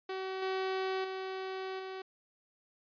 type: tone with level steps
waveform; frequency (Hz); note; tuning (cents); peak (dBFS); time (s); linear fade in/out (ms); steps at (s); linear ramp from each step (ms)
sawtooth; 379.2; F#4; +43; -32 / -28 / -33 / -36; 0.09-2.02; 5; 0.42 / 1.04 / 1.79; 5
effects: resampled to 11025 Hz